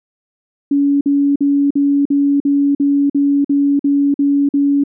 sine tone bursts, 282.7 Hz, C#4, 34 cents sharp, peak -10 dBFS, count 12, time 0.71-4.838 s, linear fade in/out 5 ms, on 300 ms, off 48 ms, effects none

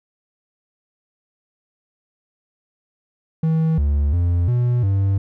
triangle tone with pitch steps, 160.5 / 72 / 87 / 122.1 / 97.9 Hz, E3 / D2 / F2 / B2 / G2, -46 / -34 / -6 / -19 / -2 cents, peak -13 dBFS, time 3.43-5.18 s, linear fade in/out 5 ms, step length 350 ms, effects none

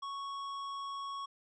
sine tone with hard clipping, 1108.7 Hz, C#6, in tune, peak -40 dBFS, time 0.02-1.26 s, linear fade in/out 10 ms, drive 12 dB, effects low-pass 7000 Hz 12 dB/octave

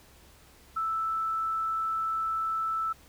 sine tone, 1318.5 Hz, E6, in tune, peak -27 dBFS, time 0.76-2.93 s, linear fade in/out 10 ms, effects added 67 Hz sine -60 dBFS peak until 3.08 s + pink hiss -57 dBFS RMS until 3.08 s

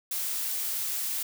blue noise, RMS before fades -31 dBFS, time 0.11-1.23 s, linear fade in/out 5 ms, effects none

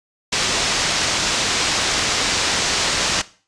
white low-pass noise, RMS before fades -20 dBFS, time 0.32-3.22 s, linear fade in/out 10 ms, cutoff 6600 Hz, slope 24 dB/octave, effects noise-tail reverb RT60 0.4 s tail -18 dB re dry + resampled to 22050 Hz

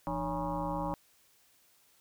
sine tone with frequency modulation, 563 Hz, C#5, 27 cents sharp, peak -31 dBFS, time 0.07-0.94 s, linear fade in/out 0 ms, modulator 131 Hz, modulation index 3.8, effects white hiss -66 dBFS RMS until 2 s

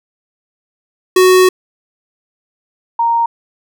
square / sine tone pair in turn, 370 / 929.9 Hz, F#4 / A#5, 0 / -5 cents, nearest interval octave + major third, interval 1595 cents, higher second, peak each -6 / -10 dBFS, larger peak first, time 1.16-1.49 / 2.99-3.26 s, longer first, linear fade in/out 5 ms, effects none

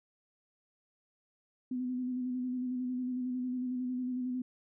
sine tone with vibrato, 251.6 Hz, B3, 32 cents sharp, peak -32 dBFS, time 1.71-4.42 s, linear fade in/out 5 ms, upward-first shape square, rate 11 Hz, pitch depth 23 cents each way, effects none

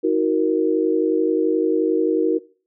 sine chord, D# minor, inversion none, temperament equal with one note detuned, 318.6 / 370 / 466.2 Hz, D#4 / F#4 / A#4, +41 / 0 / 0 cents, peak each -20 dBFS, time 0.03-2.39 s, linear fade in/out 20 ms, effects noise-tail reverb RT60 0.4 s tail -20 dB re dry

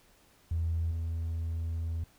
triangle tone with level steps, 82.41 Hz, E2, in tune, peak -24 / -28 dBFS, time 0.51-2.04 s, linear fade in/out 5 ms, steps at 0.91 s, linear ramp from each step 2 ms, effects tanh soft clip ceiling -25 dBFS + pink hiss -63 dBFS RMS until 2.18 s

